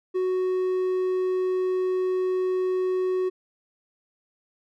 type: tone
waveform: triangle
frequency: 370.1 Hz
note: F#4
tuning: in tune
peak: -20 dBFS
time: 0.14-3.3 s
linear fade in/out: 20 ms
effects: none